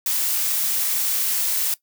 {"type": "noise", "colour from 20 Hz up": "blue", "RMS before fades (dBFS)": -22, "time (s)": [0.06, 1.74], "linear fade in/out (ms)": 2, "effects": ["noise-tail reverb RT60 0.1 s tail -18 dB re dry"]}